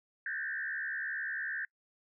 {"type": "tone with frequency modulation", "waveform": "sine", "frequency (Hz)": 1687, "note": "G#6", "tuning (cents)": 27, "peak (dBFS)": -34, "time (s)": [0.26, 1.65], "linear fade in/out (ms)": 2, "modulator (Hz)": 71.3, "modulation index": 2.3, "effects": ["noise-tail reverb RT60 0.1 s tail -26 dB re dry"]}